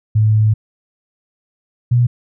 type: tone pair in turn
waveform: sine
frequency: 108.1 / 121.34 Hz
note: A2 / B2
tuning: -30 / -30 cents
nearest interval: major second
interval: 200 cents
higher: second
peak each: -9 / -9 dBFS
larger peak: neither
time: 0.15-0.54 / 1.91-2.07 s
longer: first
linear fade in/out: 10 ms
effects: none